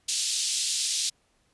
pink band-pass noise, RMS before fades -28 dBFS, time 0.08-1.1 s, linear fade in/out 10 ms, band 3600 to 9500 Hz, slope 24 dB/octave, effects pink hiss -68 dBFS RMS until 1.53 s + resampled to 24000 Hz

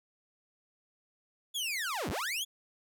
sawtooth linear two-way sweep, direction down then up, 3472 to 47.62 to 3472 Hz, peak -29 dBFS, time 1.54-2.45 s, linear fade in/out 20 ms, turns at 2.1 s, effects none

